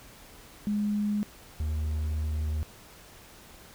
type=tone pair in turn; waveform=sine / triangle; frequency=207.7 / 76.84 Hz; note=G#3 / D#2; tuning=0 / -21 cents; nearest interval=octave + perfect fourth; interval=1721 cents; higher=first; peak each=-25 / -25 dBFS; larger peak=neither; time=0.67-1.23 / 1.6-2.63 s; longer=second; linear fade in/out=0 ms; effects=pink hiss -51 dBFS RMS until 3.74 s